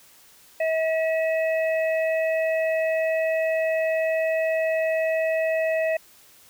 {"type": "harmonic tone", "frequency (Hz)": 643, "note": "E5", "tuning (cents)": -43, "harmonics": [1, 3, 4], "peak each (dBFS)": [-21, -31, -33], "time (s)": [0.6, 5.97], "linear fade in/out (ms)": 5, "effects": ["white hiss -53 dBFS RMS until 6.49 s"]}